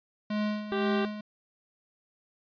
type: tone with tremolo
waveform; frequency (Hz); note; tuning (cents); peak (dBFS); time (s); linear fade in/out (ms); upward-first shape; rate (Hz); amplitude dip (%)
square; 210.7; G#3; +25; -27; 0.3-1.21; 5; sine; 2; 70
type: noise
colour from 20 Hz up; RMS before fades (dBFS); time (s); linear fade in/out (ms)
violet; -41; 0.42-0.61; 10
type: harmonic tone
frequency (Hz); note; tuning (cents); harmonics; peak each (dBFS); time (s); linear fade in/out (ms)
392; G4; 0; 1 / 2 / 3 / 4 / 5 / 7 / 8 / 9 / 10; -29 / -38 / -38 / -39 / -46 / -44 / -50 / -46 / -49; 0.72-1.05; 0
effects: resampled to 11025 Hz